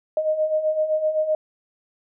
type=beating tone pair; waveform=sine; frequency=615 / 622.8 Hz; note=D#5 / D#5; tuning=-20 / +2 cents; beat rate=7.8 Hz; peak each=-26 / -20 dBFS; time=0.17-1.35 s; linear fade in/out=2 ms; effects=none

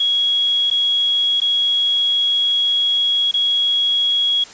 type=tone with dropouts; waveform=sine; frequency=3322 Hz; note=G#7; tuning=in tune; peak=-14 dBFS; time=0-4.44 s; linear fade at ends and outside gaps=5 ms; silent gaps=0.702-0.711 / 1.403-1.416 / 3.313-3.339 s; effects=white hiss -39 dBFS RMS until 4.53 s + resampled to 16000 Hz

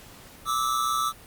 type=tone pair together; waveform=square; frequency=1175.2 / 1301 Hz; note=D6 / E6; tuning=+1 / -23 cents; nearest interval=major second; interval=176 cents; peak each=-27 dBFS; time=0.45-1.13 s; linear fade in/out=50 ms; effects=pink hiss -48 dBFS RMS until 1.26 s + Opus 48 kbps

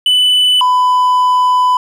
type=tone pair in turn; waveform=triangle; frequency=2991 / 1000.4 Hz; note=F#7 / B5; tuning=+18 / +22 cents; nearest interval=octave + perfect fifth; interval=1896 cents; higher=first; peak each=-6 dBFS; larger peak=neither; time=0.06-0.61 / 0.61-1.77 s; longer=second; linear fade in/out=2 ms; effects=none

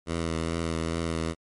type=tone with vibrato; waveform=10% pulse; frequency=82.41 Hz; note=E2; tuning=in tune; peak=-19 dBFS; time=0.06-1.35 s; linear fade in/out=50 ms; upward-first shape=triangle; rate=2.4 Hz; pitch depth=33 cents each way; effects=MP3 48 kbps

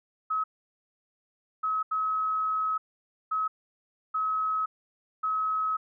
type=tone bursts at uneven times; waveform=sine; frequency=1281 Hz; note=E6; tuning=50 cents flat; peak=-25 dBFS; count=6; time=0.3-0.44 / 1.63-1.83 / 1.91-2.78 / 3.31-3.48 / 4.14-4.66 / 5.23-5.77 s; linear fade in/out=10 ms; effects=none

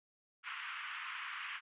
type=band-pass noise; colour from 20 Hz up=pink; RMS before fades=-44 dBFS; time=0.43-1.61 s; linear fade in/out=50 ms; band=1100 to 3100 Hz; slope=48 dB/octave; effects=resampled to 8000 Hz

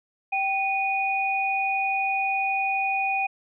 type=tone pair together; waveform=sine; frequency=777.8 / 2467 Hz; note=G5 / D#7; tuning=-14 / -15 cents; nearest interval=octave + minor sixth; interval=1999 cents; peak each=-25 dBFS; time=0.32-3.27 s; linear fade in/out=10 ms; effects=none

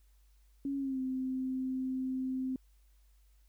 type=tone with pitch glide; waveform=sine; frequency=277.2 to 260.1 Hz; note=C#4 to C4; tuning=0 to -10 cents; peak=-32 dBFS; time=0.65-2.56 s; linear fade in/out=2 ms; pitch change=-110 cents; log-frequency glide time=0.77-1 s; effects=added 50 Hz sine -61 dBFS peak until 3.48 s + white hiss -75 dBFS RMS until 3.48 s

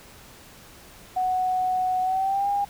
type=tone with pitch glide; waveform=sine; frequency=740 to 807 Hz; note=F#5 to G#5; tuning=0 to -50 cents; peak=-21 dBFS; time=1.16-2.65 s; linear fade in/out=10 ms; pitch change=+150 cents; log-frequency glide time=2.02-2.49 s; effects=pink hiss -48 dBFS RMS until 2.69 s

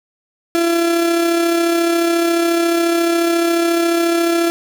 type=tone with amplitude modulation; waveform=35% pulse; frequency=338 Hz; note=E4; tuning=43 cents sharp; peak=-10 dBFS; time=0.55-4.5 s; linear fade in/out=0 ms; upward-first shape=sine; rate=34.2 Hz; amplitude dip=35%; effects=none

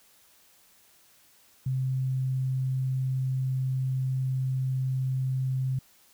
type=tone; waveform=sine; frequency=130.81 Hz; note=C3; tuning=in tune; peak=-25 dBFS; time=1.66-5.79 s; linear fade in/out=5 ms; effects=white hiss -60 dBFS RMS until 6.13 s

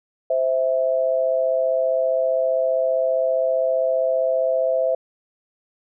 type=tone pair together; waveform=sine; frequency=520 / 655.2 Hz; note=C5 / E5; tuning=-11 / -11 cents; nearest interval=major third; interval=400 cents; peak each=-20 dBFS; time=0.3-4.95 s; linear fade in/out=5 ms; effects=none

